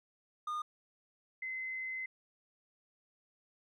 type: tone pair in turn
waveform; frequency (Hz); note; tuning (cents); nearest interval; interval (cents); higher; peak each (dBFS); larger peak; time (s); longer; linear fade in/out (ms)
triangle / sine; 1220 / 2052; D#6 / C7; -34 / -34; major sixth; 900; second; -33 / -37; first; 0.47-0.62 / 1.42-2.06; second; 5
effects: none